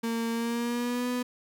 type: tone with pitch glide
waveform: 35% pulse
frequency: 229.6 to 247.5 Hz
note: A#3 to B3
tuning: -26 to +4 cents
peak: -26 dBFS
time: 0.03-1.23 s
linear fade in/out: 10 ms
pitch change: +130 cents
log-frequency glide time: 0.31-1.08 s
effects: none